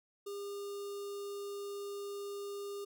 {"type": "tone with notch filter", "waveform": "square", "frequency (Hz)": 403.1, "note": "G4", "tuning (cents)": 48, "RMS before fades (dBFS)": -42, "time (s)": [0.26, 2.85], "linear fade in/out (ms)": 10, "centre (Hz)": 2000, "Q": 1, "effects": []}